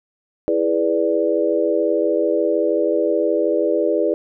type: chord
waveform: sine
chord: E dominant seventh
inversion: none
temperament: equal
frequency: 329.6 / 415.3 / 493.9 / 587.3 Hz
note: E4 / G#4 / B4 / D5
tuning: 0 / 0 / 0 / 0 cents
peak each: -21 dBFS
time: 0.48-4.14 s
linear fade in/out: 0 ms
effects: none